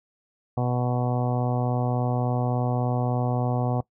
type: harmonic tone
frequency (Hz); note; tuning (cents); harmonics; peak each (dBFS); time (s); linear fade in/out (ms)
123.47; B2; 0; 1 / 2 / 3 / 4 / 5 / 6 / 7 / 8 / 9; -24 / -30 / -36 / -33 / -34 / -31 / -38 / -42 / -41; 0.57-3.81; 5
effects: noise-tail reverb RT60 0.1 s tail -21 dB re dry